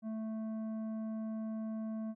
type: tone with tanh clipping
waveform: triangle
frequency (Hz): 220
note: A3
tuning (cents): 0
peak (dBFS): -38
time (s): 0.02-2.15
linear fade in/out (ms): 50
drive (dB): 13
effects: none